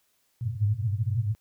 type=band-pass noise; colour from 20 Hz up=pink; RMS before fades=-27 dBFS; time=0.41-1.35 s; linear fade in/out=0 ms; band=100 to 120 Hz; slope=96 dB/octave; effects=white hiss -70 dBFS RMS until 1.4 s